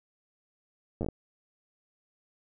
slowing click train, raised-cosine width 2 ms, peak -19 dBFS, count 6, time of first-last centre 1.01-1.087 s, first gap 9 ms, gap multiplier 1.27, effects none

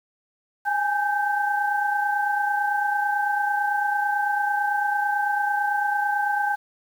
sine tone cluster, 819 / 848 / 1556 Hz, G#5 / G#5 / G6, -24 / +36 / -13 cents, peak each -23 / -30 / -25 dBFS, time 0.65-6.56 s, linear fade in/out 20 ms, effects 8-bit

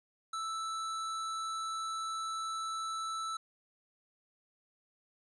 square tone, 1318.5 Hz, E6, in tune, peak -36 dBFS, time 0.33-3.37 s, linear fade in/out 5 ms, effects resampled to 22050 Hz + 12-bit

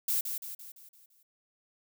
violet noise with echo, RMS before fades -29 dBFS, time 0.08-0.21 s, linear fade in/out 5 ms, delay 170 ms, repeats 6, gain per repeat -6 dB, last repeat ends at 1.23 s, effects none

